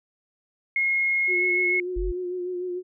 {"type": "tone with pitch glide", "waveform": "sine", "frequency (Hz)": [2156, 2179], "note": ["C#7", "C#7"], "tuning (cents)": [-49, -30], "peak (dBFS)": -20, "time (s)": [0.76, 1.8], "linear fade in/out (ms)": 2, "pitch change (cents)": 19, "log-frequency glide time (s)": [1.23, 1.41]}
{"type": "tone with vibrato", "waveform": "sine", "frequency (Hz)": 360.3, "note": "F#4", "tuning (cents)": -46, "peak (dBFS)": -27, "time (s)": [1.27, 2.83], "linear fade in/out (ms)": 50, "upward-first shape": "sine", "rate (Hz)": 6.7, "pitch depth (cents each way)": 32}
{"type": "tone", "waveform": "sine", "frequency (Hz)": 46.25, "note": "F#1", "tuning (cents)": 0, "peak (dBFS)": -25, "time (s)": [1.96, 2.12], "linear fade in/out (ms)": 10}
{"effects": []}